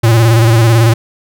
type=tone with vibrato; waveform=square; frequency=114.6 Hz; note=A#2; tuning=29 cents flat; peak=-6 dBFS; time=0.03-0.94 s; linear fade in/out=10 ms; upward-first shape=square; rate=18 Hz; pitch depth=52 cents each way; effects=none